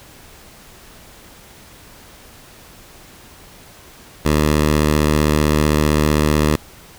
10% pulse tone, 75.6 Hz, D#2, 49 cents flat, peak -5 dBFS, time 4.25-6.56 s, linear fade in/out 5 ms, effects pink hiss -43 dBFS RMS until 6.98 s

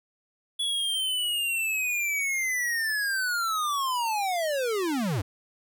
square linear sweep, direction down, 3404 to 84 Hz, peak -26 dBFS, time 0.59-5.22 s, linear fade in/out 10 ms, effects none

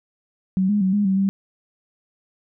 sine tone with pitch steps, 188.6 / 207.1 / 188.6 / 205.7 / 191.6 / 195.3 Hz, F#3 / G#3 / F#3 / G#3 / G3 / G3, +33 / -5 / +33 / -16 / -39 / -6 cents, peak -16 dBFS, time 0.57-1.29 s, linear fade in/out 0 ms, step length 120 ms, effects none

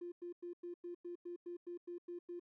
triangle tone bursts, 349.2 Hz, F4, in tune, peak -39 dBFS, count 12, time 0.01-2.397 s, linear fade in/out 10 ms, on 110 ms, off 97 ms, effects tanh soft clip ceiling -41 dBFS

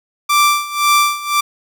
sawtooth tone with tremolo, 1174.7 Hz, D6, in tune, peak -5 dBFS, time 0.29-1.41 s, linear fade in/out 10 ms, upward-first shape sine, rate 1.9 Hz, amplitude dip 85%, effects none

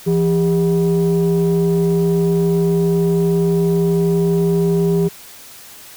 sine tone pair together, 168.8 / 401.2 Hz, E3 / G4, +41 / +40 cents, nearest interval octave + minor third, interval 1499 cents, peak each -13 / -14 dBFS, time 0.06-5.09 s, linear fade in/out 20 ms, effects tanh soft clip ceiling -9 dBFS + white hiss -39 dBFS RMS until 5.96 s

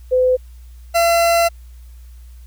sine / 40% pulse tone pair in turn, 508 / 678.1 Hz, B4 / E5, +49 / +49 cents, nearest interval perfect fourth, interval 500 cents, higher second, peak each -11 dBFS, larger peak neither, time 0.11-0.37 / 0.94-1.49 s, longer second, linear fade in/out 20 ms, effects added 60 Hz sine -36 dBFS peak until 2.46 s + white hiss -56 dBFS RMS until 2.46 s

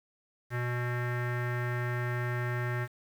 square tone with low-pass filter, 122.2 Hz, B2, 18 cents flat, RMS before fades -32 dBFS, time 0.5-2.88 s, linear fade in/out 50 ms, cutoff 1800 Hz, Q 4.9, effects 9-bit

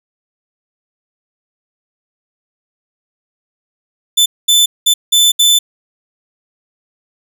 sawtooth tone bursts at uneven times, 3520 Hz, A7, in tune, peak -4 dBFS, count 5, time 4.17-4.26 / 4.48-4.66 / 4.86-4.94 / 5.12-5.32 / 5.39-5.59 s, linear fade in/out 10 ms, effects none

